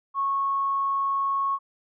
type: tone with tanh clipping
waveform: triangle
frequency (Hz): 1100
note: C#6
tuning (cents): -14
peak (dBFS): -22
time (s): 0.14-1.59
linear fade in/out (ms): 50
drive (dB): 3
effects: resampled to 8000 Hz